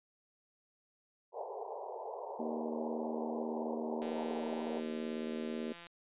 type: band-pass noise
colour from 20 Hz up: pink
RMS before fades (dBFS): -43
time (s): 1.32-4.82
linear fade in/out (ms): 50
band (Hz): 400 to 980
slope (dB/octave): 96
type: harmonic tone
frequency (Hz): 78.1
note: D#2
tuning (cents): +7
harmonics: 3 / 4 / 5 / 6 / 7 / 8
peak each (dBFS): -39 / -46 / -43 / -46 / -49 / -51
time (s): 2.39-5.73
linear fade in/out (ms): 10
type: click train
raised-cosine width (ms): 0.2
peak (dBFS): -33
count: 317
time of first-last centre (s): 4.02-5.868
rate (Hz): 171
effects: resampled to 8000 Hz